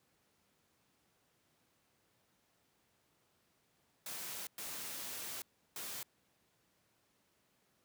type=noise bursts at uneven times; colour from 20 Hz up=white; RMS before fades=-44 dBFS; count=3; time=4.06-4.47 / 4.58-5.42 / 5.76-6.03 s; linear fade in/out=2 ms; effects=pink hiss -75 dBFS RMS until 7.84 s + high-pass 100 Hz 12 dB/octave